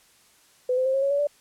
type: tone with pitch steps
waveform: sine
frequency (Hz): 503 / 515.4 / 528 / 541 / 554.3 / 567.9 / 581.8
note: B4 / C5 / C5 / C#5 / C#5 / C#5 / D5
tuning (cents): +32 / -26 / +16 / -42 / 0 / +42 / -16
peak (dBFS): -20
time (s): 0.69-1.271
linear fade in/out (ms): 5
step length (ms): 83
effects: white hiss -58 dBFS RMS until 1.4 s + low-pass 11000 Hz 12 dB/octave